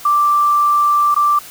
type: tone with dropouts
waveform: sine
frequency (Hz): 1174.7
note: D6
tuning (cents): 0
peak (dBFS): -10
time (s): 0.05-1.39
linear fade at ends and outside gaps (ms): 5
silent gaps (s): 1.145-1.162
effects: white hiss -36 dBFS RMS until 1.5 s